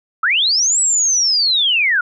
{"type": "linear two-way sweep", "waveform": "sine", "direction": "up then down", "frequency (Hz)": [1220, 7902, 1375], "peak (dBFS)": -12, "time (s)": [0.23, 2.01], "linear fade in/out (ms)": 5, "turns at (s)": 0.8, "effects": []}